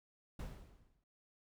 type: noise with exponential decay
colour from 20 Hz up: brown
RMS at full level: -41 dBFS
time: 0.39-1.04 s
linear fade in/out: 5 ms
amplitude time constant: 140 ms
effects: none